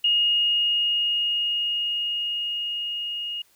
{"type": "tone with level ramp", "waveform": "sine", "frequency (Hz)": 2860, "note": "F7", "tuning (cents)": 41, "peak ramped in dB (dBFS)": [-17, -28], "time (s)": [0.04, 3.42], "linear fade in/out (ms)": 5, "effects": ["white hiss -61 dBFS RMS until 3.55 s"]}